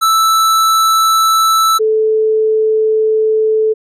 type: tone pair in turn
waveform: square / sine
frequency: 1318.5 / 436.5 Hz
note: E6 / A4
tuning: 0 / -14 cents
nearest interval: octave + perfect fifth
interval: 1914 cents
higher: first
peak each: -9 dBFS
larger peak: neither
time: 0.01-1.79 / 1.79-3.74 s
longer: second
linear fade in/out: 20 ms
effects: resampled to 32000 Hz